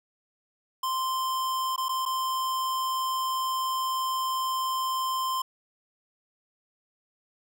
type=tone with dropouts; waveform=square; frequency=1043 Hz; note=C6; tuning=6 cents flat; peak=-27 dBFS; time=0.83-5.42 s; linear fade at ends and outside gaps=5 ms; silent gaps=1.762-1.778 / 1.885-1.891 / 2.054-2.06 s; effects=none